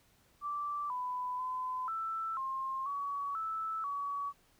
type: tone with pitch steps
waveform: sine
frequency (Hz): 1168 / 998 / 1016 / 1326 / 1063 / 1129 / 1314 / 1132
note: D6 / B5 / B5 / E6 / C6 / C#6 / E6 / C#6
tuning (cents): -10 / +18 / +49 / +10 / +27 / +31 / -6 / +36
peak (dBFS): -34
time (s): 0.41-4.33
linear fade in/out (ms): 50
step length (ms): 490
effects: pink hiss -68 dBFS RMS until 4.59 s